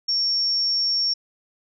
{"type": "tone", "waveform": "sine", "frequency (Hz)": 5490, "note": "F8", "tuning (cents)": -31, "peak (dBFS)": -19, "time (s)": [0.08, 1.14], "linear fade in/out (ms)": 10, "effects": []}